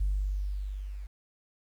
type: tone with level ramp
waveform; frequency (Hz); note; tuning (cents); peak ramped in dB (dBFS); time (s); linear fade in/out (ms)
sine; 49; G1; 0; -23 to -37; 0-1.07; 10
effects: tanh soft clip ceiling -21 dBFS + 10-bit